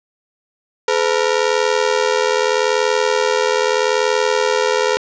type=ring-modulated tone; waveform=sawtooth; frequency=466.4 Hz; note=A#4; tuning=1 cent sharp; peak=-7 dBFS; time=0.88-4.97 s; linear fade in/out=0 ms; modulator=40.4 Hz; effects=resampled to 16000 Hz + 8-bit